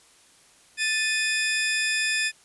sawtooth tone pair together, 1760 / 2489 Hz, A6 / D#7, 0 / 0 cents, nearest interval tritone, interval 600 cents, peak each -22 dBFS, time 0.77-2.32 s, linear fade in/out 50 ms, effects white hiss -56 dBFS RMS until 2.44 s + resampled to 24000 Hz

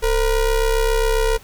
square ring-modulated tone, 241.7 Hz, B3, 37 cents flat, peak -13 dBFS, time 0.02-1.38 s, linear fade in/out 20 ms, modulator 208 Hz, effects pink hiss -46 dBFS RMS until 1.43 s

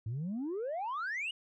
sine exponential sweep, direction up, 103.83 to 2960 Hz, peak -32 dBFS, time 0.06-1.31 s, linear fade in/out 5 ms, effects tanh soft clip ceiling -32 dBFS

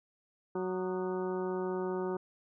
harmonic tone with a mistuned harmonic, 185 Hz, F#3, in tune, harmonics 1 / 2 / 3 / 4 / 5 / 6 / 7 / 8, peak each -39 / -33 / -44 / -46 / -43 / -53 / -47 / -52 dBFS, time 0.55-2.17 s, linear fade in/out 5 ms, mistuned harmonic 7, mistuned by -87 cents, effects none

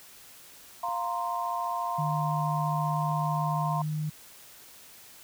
sine chord, F suspended fourth, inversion none, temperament equal, 698.5 / 932.3 / 1046.5 Hz, F5 / Bb5 / C6, 0 / 0 / 0 cents, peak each -33 / -33 / -32 dBFS, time 0.83-3.82 s, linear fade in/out 5 ms
clicks, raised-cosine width 1 ms, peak -36 dBFS, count 2, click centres 0.886 / 3.116 s
sine tone with pitch glide, 152.5 to 153.47 Hz, D#3 to D#3, -34 to -23 cents, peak -28 dBFS, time 1.98-4.1 s, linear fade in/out 10 ms, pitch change +11 cents, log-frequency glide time 2.61-3.68 s
effects white hiss -51 dBFS RMS until 5.23 s

